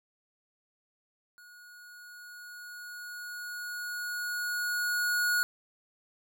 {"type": "tone with level ramp", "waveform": "square", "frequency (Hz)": 1450, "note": "F#6", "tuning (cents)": -35, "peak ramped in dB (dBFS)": [-52, -25], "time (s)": [1.38, 5.43], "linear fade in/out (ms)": 0, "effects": []}